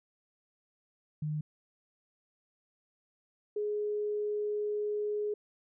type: tone pair in turn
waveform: sine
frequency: 152 / 418.2 Hz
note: D#3 / G#4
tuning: -40 / +12 cents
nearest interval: octave + tritone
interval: 1752 cents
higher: second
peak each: -31 / -30 dBFS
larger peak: second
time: 1.22-1.41 / 3.56-5.34 s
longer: second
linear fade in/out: 5 ms
effects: none